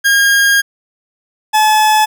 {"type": "tone pair in turn", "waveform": "40% pulse", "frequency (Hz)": [1623, 859.8], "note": ["G#6", "A5"], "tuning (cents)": [-40, -40], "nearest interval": "major seventh", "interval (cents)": 1100, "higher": "first", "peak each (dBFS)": -7, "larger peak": "neither", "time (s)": [[0.04, 0.62], [1.53, 2.06]], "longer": "first", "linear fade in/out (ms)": 20, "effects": []}